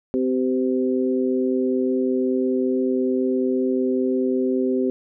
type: tone cluster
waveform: sine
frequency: 257.8 / 386.7 / 512 Hz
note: C4 / G4 / C5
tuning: -26 / -24 / -38 cents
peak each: -21 / -22 / -28 dBFS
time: 0.14-4.9 s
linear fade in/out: 0 ms
effects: none

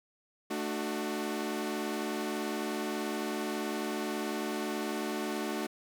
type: chord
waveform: sawtooth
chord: D major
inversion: second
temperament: equal with one note detuned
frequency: 220 / 298.3 / 370 Hz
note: A3 / D4 / F#4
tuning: 0 / +27 / 0 cents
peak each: -33 dBFS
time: 0.5-5.67 s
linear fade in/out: 10 ms
effects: none

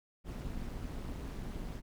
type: noise with amplitude modulation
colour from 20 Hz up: brown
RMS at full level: -37 dBFS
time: 0.24-1.82 s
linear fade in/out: 50 ms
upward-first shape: sine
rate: 209 Hz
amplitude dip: 75%
effects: none

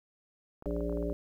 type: clicks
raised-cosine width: 1 ms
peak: -33 dBFS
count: 10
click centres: 0.624 / 0.658 / 0.709 / 0.765 / 0.807 / 0.896 / 0.926 / 0.973 / 1.027 / 1.099 s
type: harmonic tone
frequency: 58.27 Hz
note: A#1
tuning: in tune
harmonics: 1 / 3 / 5 / 7 / 9 / 10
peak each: -35 / -39 / -37 / -37 / -44 / -38 dBFS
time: 0.66-1.13 s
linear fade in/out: 0 ms
effects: 11-bit

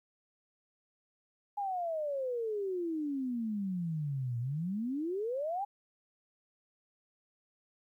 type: exponential two-way sweep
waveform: sine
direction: down then up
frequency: 830.6 to 116.1 to 830.6 Hz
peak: -32 dBFS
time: 1.57-5.65 s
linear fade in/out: 10 ms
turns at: 4.39 s
effects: 12-bit

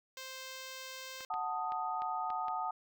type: tone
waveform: 5% pulse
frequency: 523.3 Hz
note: C5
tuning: in tune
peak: -32 dBFS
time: 0.17-1.25 s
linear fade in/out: 2 ms
type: clicks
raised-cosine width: 0.3 ms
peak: -33 dBFS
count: 6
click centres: 1.207 / 1.34 / 1.721 / 2.02 / 2.303 / 2.483 s
type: chord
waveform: sine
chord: D# diminished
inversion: first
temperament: equal with one note detuned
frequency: 740 / 883.1 / 1244.5 Hz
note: F#5 / A5 / D#6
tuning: 0 / +6 / 0 cents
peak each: -38 dBFS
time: 1.3-2.71 s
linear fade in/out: 5 ms
effects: none

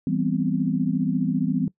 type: chord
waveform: sine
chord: C major seventh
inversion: first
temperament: equal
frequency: 164.81 / 196 / 246.9 / 261.6 Hz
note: E3 / G3 / B3 / C4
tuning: 0 / 0 / 0 / 0 cents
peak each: -26 dBFS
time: 0.07-1.68 s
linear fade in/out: 2 ms
effects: noise-tail reverb RT60 0.1 s tail -20 dB re dry

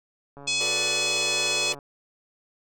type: click train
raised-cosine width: 1 ms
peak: -30 dBFS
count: 201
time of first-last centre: 0.37-1.788 s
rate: 141 Hz
type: harmonic tone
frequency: 849 Hz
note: G#5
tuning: 38 cents sharp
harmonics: 3 / 4 / 5 / 6 / 7 / 8 / 9 / 10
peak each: -27 / -29 / -31 / -33 / -34 / -35 / -36 / -37 dBFS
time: 0.47-1.73 s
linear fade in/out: 10 ms
type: chord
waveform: sawtooth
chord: B minor seventh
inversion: second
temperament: equal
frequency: 370 / 440 / 493.9 / 587.3 Hz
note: F#4 / A4 / B4 / D5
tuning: 0 / 0 / 0 / 0 cents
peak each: -34 / -34 / -34 / -32 dBFS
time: 0.6-1.75 s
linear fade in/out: 10 ms
effects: none

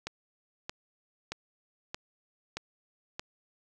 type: click train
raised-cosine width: 0.2 ms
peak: -18 dBFS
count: 6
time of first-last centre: 0.07-3.195 s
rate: 1.6 Hz
effects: none

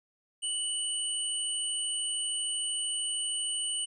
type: tone pair together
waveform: sine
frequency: 2960 / 8793 Hz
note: F#7 / C#9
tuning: 0 / -15 cents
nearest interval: octave + perfect fifth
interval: 1885 cents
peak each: -33 / -32 dBFS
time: 0.42-3.86 s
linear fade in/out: 20 ms
effects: none

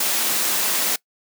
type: high-pass noise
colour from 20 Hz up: white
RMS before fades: -21 dBFS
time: 0-0.96 s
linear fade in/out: 5 ms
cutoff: 190 Hz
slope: 24 dB/octave
effects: noise-tail reverb RT60 0.1 s tail -22 dB re dry

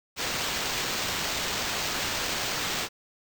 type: noise with sample-and-hold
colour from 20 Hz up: white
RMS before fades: -30 dBFS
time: 0.16-2.89 s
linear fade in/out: 50 ms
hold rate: 11025 Hz
effects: none

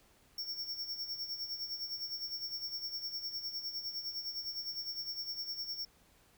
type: tone with tremolo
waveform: square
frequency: 5470 Hz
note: F8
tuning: 37 cents flat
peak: -36 dBFS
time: 0.38-5.85 s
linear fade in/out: 2 ms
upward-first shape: sine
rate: 9.8 Hz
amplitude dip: 65%
effects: pink hiss -66 dBFS RMS until 6.37 s

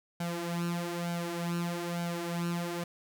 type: tone with flanger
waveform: sawtooth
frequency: 171.9 Hz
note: F3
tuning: 27 cents flat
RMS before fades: -34 dBFS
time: 0.2-2.84 s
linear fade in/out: 5 ms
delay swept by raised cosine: 1.3 to 5.1 ms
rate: 1.1 Hz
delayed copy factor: +0.7
effects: none

